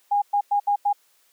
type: tone bursts at uneven times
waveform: sine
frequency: 816 Hz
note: G#5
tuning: 31 cents flat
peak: -17 dBFS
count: 5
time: 0.11-0.22 / 0.33-0.41 / 0.51-0.6 / 0.67-0.76 / 0.85-0.93 s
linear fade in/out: 10 ms
effects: white hiss -62 dBFS RMS until 1.32 s + high-pass 400 Hz 12 dB/octave